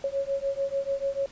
sine beating tone pair, 548 / 554.8 Hz, C#5 / C#5, -20 / +1 cents, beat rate 6.8 Hz, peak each -29 dBFS, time 0.04-1.26 s, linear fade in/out 2 ms, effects pink hiss -51 dBFS RMS until 1.31 s + resampled to 16000 Hz

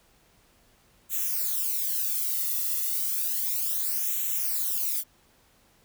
violet noise with flanger, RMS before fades -28 dBFS, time 1.09-5.04 s, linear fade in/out 50 ms, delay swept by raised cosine 0.2 to 1.3 ms, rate 0.32 Hz, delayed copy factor -1, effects pink hiss -62 dBFS RMS until 5.84 s

